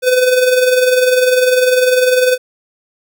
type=tone with tremolo; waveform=square; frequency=505 Hz; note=B4; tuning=39 cents sharp; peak=-7 dBFS; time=0.02-2.38 s; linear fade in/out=50 ms; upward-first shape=triangle; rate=20 Hz; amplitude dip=60%; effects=none